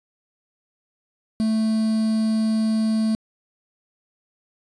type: tone with quantisation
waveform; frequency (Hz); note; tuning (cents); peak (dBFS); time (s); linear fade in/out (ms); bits
triangle; 220; A3; 0; -16; 1.4-3.15; 0; 6
effects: resampled to 22050 Hz